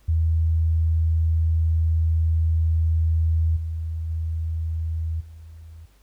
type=tone with level steps; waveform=sine; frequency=81 Hz; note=E2; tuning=30 cents flat; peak=-17 / -25 / -23 / -39 dBFS; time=0.08-5.86 s; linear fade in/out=10 ms; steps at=3.56 / 4.09 / 5.2 s; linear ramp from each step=10 ms; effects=added 50 Hz sine -54 dBFS peak until 6.02 s + pink hiss -62 dBFS RMS until 6.02 s